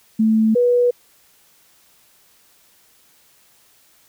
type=tone pair in turn; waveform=sine; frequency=220 / 487.6 Hz; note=A3 / B4; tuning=0 / -22 cents; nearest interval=octave + major second; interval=1378 cents; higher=second; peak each=-12 dBFS; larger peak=neither; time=0.19-0.55 / 0.55-0.91 s; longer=neither; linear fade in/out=10 ms; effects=white hiss -55 dBFS RMS until 4.08 s